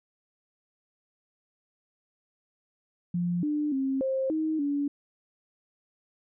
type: tone with pitch steps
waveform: sine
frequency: 175 / 298 / 268.1 / 530 / 314.4 / 285.8 Hz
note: F3 / D4 / C4 / C5 / D#4 / D4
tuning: +4 / +25 / +42 / +22 / +18 / -47 cents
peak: -25 dBFS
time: 3.14-4.88 s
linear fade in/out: 5 ms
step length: 290 ms
effects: none